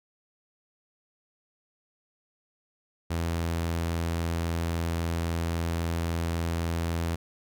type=tone; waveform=sawtooth; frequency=83.7 Hz; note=E2; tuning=27 cents sharp; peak=-23 dBFS; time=3.1-7.16 s; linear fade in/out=10 ms; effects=none